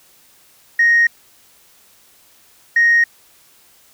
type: tone pair in turn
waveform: sine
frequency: 1868 / 1868 Hz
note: A#6 / A#6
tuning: +3 / +3 cents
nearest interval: unison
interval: 0 cents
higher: neither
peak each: -8 dBFS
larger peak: neither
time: 0.79-1.07 / 2.76-3.04 s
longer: neither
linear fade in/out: 5 ms
effects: tanh soft clip ceiling -6 dBFS + white hiss -51 dBFS RMS until 3.93 s